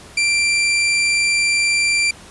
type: tone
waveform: sawtooth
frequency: 2359 Hz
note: D7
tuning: 7 cents sharp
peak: -11 dBFS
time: 0.17-2.11 s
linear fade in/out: 5 ms
effects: pink hiss -41 dBFS RMS until 2.3 s + resampled to 24000 Hz